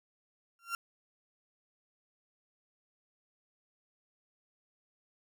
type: tone with exponential growth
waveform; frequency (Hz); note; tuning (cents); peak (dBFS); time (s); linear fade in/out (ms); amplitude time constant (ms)
35% pulse; 1376; F6; -26; -28; 0.59-0.75; 1; 33
effects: none